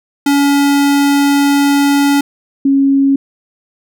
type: tone pair in turn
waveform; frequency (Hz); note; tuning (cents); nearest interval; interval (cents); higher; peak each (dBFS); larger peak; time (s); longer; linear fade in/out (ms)
square / sine; 282.8 / 274.6; C#4 / C#4; +35 / -16; minor second; 51; first; -9 / -7; second; 0.26-2.21 / 2.65-3.16; first; 5
effects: none